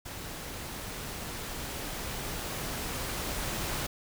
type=noise with level ramp; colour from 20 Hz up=pink; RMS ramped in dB=-41 to -33 dBFS; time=0.05-3.87 s; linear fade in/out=10 ms; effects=none